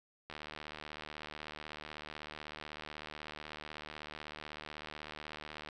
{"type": "click train", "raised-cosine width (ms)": 0.3, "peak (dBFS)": -28, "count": 411, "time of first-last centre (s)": [0.3, 5.688], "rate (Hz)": 76.1, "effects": []}